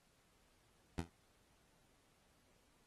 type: tone with exponential decay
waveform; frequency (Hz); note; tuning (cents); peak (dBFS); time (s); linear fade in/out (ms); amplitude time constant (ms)
15% pulse; 84.2; E2; +37; -29; 0.98-1.1; 5; 24
effects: pink hiss -74 dBFS RMS until 2.86 s + AAC 32 kbps